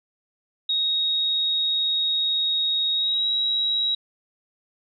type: tone with pitch glide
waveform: sine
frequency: 3762 to 3854 Hz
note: A#7 to B7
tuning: +15 to -43 cents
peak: -20 dBFS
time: 0.69-3.95 s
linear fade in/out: 5 ms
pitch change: +42 cents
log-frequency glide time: 2.93-3.27 s
effects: none